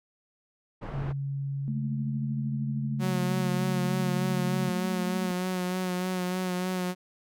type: low-pass noise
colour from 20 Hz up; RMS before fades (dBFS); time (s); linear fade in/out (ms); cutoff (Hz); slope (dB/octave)
pink; -37; 0.81-1.13; 20; 1300; 12
type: tone with pitch glide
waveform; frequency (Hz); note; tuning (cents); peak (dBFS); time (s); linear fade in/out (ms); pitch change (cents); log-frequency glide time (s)
sine; 138.59 to 140.28; C#3 to C#3; 0 to +21; -29; 0.93-4.7; 10; +21; 3.43-4.24
type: tone with tremolo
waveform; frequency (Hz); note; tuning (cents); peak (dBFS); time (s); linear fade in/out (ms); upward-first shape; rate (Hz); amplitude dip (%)
sine; 218; A3; -16; -29; 1.68-5.31; 0; triangle; 13; 55
type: tone with vibrato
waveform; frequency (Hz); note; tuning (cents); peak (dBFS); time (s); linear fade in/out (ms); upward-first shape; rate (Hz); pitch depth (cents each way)
sawtooth; 182.8; F#3; -21; -24; 2.99-6.95; 50; sine; 3.3; 26
effects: none